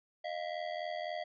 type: ring-modulated tone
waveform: square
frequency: 659.3 Hz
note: E5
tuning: in tune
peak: -34 dBFS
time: 0.24-1.24 s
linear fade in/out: 10 ms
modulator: 41.9 Hz
effects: resampled to 11025 Hz